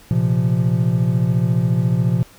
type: chord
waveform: triangle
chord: Bb suspended second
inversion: none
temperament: equal with one note detuned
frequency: 116.54 / 130.81 / 172.11 Hz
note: Bb2 / C3 / F3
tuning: 0 / 0 / -25 cents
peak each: -17 dBFS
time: 0.11-2.23 s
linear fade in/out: 0 ms
effects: pink hiss -47 dBFS RMS until 2.38 s